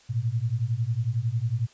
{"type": "beating tone pair", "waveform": "sine", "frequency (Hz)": [110, 121], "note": ["A2", "B2"], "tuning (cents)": [0, -35], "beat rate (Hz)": 11, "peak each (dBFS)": [-27, -26], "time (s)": [0.09, 1.67], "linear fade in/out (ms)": 20, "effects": ["white hiss -56 dBFS RMS until 1.73 s", "resampled to 16000 Hz"]}